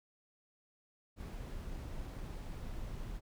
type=noise; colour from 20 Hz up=brown; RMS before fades=-43 dBFS; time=1.16-3.21 s; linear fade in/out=50 ms; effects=none